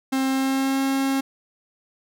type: tone with pitch glide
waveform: 45% pulse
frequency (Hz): 265.7 to 270.3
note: C4 to C#4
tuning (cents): +27 to -44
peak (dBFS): -20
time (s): 0.12-1.21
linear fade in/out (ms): 10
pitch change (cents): +29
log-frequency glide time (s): 0.29-0.82
effects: none